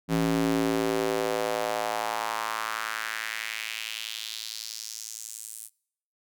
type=tone with high-pass filter sweep; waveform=square; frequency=55.4 Hz; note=A1; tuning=13 cents sharp; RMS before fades=-30 dBFS; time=0.08-5.7 s; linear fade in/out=50 ms; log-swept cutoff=200 to 9600 Hz; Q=2.4; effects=noise-tail reverb RT60 0.7 s tail -26 dB re dry